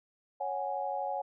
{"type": "chord", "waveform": "sine", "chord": "C# suspended fourth", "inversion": "none", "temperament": "just", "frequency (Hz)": [554.4, 739.2, 831.5], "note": ["C#5", "F#5", "G#5"], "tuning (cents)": [0, -2, 2], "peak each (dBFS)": [-37, -36, -35], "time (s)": [0.4, 1.22], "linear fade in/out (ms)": 10, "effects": []}